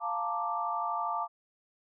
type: chord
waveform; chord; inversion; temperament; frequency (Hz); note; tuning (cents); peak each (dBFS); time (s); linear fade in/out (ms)
sine; Bb major seventh; second; equal; 698.5 / 880 / 932.3 / 1174.7; F5 / A5 / Bb5 / D6; 0 / 0 / 0 / 0; -36 / -35 / -39 / -33; 0-1.28; 50
effects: none